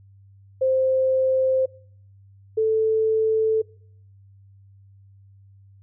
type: tone pair in turn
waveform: sine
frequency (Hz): 523.3 / 440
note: C5 / A4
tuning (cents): 0 / 0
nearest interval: minor third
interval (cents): 300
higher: first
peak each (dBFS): -17 / -17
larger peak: neither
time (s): 0.61-1.66 / 2.57-3.62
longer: neither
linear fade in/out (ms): 10
effects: noise-tail reverb RT60 0.6 s tail -24 dB re dry + added 98 Hz sine -48 dBFS peak until 5.82 s